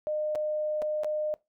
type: tone with dropouts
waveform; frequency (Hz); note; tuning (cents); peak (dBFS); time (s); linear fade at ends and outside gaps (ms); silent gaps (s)
sine; 609; D#5; -37; -27; 0.07-1.34; 0; 0.351-0.356 / 0.819-0.823 / 1.035-1.045
effects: noise-tail reverb RT60 0.2 s tail -21 dB re dry